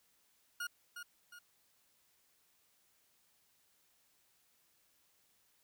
40% pulse tone with echo, 1433 Hz, F6, 44 cents sharp, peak -37 dBFS, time 0.6-0.67 s, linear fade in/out 5 ms, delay 360 ms, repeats 2, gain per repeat -7 dB, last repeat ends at 1.39 s, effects white hiss -73 dBFS RMS until 5.63 s

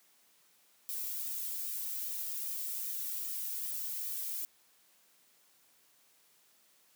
violet noise with flanger, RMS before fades -38 dBFS, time 0.89-4.45 s, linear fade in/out 0 ms, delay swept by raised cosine 1.6 to 2.18 ms, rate 2.5 Hz, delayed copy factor +0.55, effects white hiss -67 dBFS RMS until 6.95 s + high-pass 150 Hz 12 dB/octave

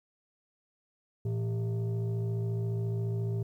sine tone with frequency modulation, 113.8 Hz, A#2, 41 cents flat, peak -27 dBFS, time 1.25-3.43 s, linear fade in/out 5 ms, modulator 282 Hz, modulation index 0.61, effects tanh soft clip ceiling -26 dBFS + 11-bit

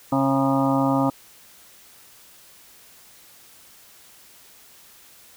harmonic tone with a mistuned harmonic, 135.9 Hz, C#3, 34 cents flat, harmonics 1 / 2 / 4 / 5 / 6 / 7 / 8 / 9, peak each -27 / -20 / -27 / -29 / -28 / -28 / -35 / -29 dBFS, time 0.12-1.1 s, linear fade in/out 5 ms, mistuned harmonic 8, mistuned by -60 cents, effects white hiss -50 dBFS RMS until 5.36 s

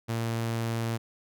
sawtooth tone, 114.8 Hz, A#2, 26 cents flat, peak -24 dBFS, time 0.08-0.98 s, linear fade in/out 20 ms, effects none

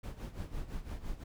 brown noise with tremolo, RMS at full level -38 dBFS, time 0.03-1.24 s, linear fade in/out 10 ms, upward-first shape sine, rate 5.9 Hz, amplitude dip 75%, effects none

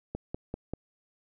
click train, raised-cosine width 2 ms, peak -20 dBFS, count 4, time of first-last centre 0.15-0.736 s, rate 5.12 Hz, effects none

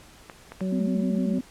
clicks, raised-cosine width 0.5 ms, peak -23 dBFS, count 3, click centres 0.298 / 0.52 / 0.607 s
harmonic tone, 187.5 Hz, F#3, 23 cents sharp, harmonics 1 / 2 / 3, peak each -25 / -36 / -36 dBFS, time 0.61-1.39 s, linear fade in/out 5 ms
sine tone with vibrato, 234 Hz, A#3, 7 cents sharp, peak -25 dBFS, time 0.72-1.41 s, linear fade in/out 5 ms, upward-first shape square, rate 6.5 Hz, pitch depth 140 cents each way
effects pink hiss -51 dBFS RMS until 1.5 s + low-pass 11000 Hz 12 dB/octave

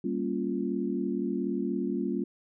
sine chord, G half-diminished seventh, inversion none, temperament equal, 196 / 233.1 / 277.2 / 349.2 Hz, G3 / Bb3 / Db4 / F4, 0 / 0 / 0 / 0 cents, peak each -33 dBFS, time 0.04-2.24 s, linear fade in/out 5 ms, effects none

